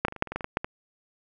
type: clicks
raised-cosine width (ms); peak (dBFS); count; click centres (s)
0.5; -7 / -15 / -22 / -25 / -6 / -25 / -19 / -14 / -22 / -14 / -8 / -15; 12; 0.05 / 0.083 / 0.124 / 0.163 / 0.224 / 0.273 / 0.32 / 0.36 / 0.408 / 0.444 / 0.571 / 0.645
effects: none